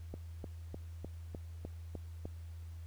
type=click train; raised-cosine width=2 ms; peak=-29 dBFS; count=8; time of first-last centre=0.14-2.255 s; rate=3.31 Hz; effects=added 83 Hz sine -44 dBFS peak until 2.86 s + pink hiss -66 dBFS RMS until 2.86 s